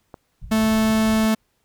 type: click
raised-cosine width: 1 ms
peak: -22 dBFS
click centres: 0.142 s
type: low-pass noise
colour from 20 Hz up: pink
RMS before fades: -35 dBFS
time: 0.41-1.27 s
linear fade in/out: 20 ms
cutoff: 170 Hz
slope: 96 dB/octave
type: tone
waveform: 45% pulse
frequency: 219.5 Hz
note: A3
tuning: 4 cents flat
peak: -16 dBFS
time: 0.51-1.35 s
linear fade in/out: 10 ms
effects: pink hiss -68 dBFS RMS until 1.64 s